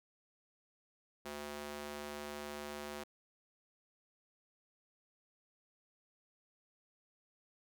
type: tone with high-pass filter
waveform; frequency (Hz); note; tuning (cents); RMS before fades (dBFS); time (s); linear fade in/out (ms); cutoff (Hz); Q
square; 73.42; D2; 0; -45; 1.25-3.04; 10; 340; 0.73
effects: none